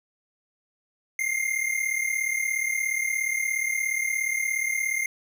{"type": "tone pair together", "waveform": "square", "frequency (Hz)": [2093, 2130], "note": ["C7", "C7"], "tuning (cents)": [0, 30], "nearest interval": "unison", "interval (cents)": 30, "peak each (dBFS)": -28, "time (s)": [1.19, 5.06], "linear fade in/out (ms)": 2, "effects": []}